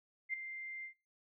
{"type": "tone with ADSR envelope", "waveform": "sine", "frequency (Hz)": 2093, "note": "C7", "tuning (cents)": 0, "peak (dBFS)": -32, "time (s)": [0.29, 0.94], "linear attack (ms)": 46, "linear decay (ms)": 4, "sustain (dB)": -10, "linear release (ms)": 100, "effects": ["noise-tail reverb RT60 0.3 s tail -24 dB re dry"]}